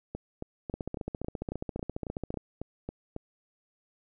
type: two click trains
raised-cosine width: 2 ms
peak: -20 / -22 dBFS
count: 25 / 12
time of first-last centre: 0.74-2.373 / 0.15-3.164 s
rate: 14.7 / 3.65 Hz
effects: none